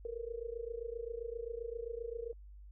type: tone with amplitude modulation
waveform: sine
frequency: 466.2 Hz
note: A#4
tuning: in tune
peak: -35 dBFS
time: 0.05-2.33 s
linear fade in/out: 2 ms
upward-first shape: sine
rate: 27.6 Hz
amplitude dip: 90%
effects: added 50 Hz sine -50 dBFS peak until 2.71 s